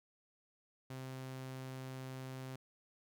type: tone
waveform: sawtooth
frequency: 130.81 Hz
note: C3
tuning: in tune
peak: -40 dBFS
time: 0.9-2.56 s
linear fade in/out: 5 ms
effects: none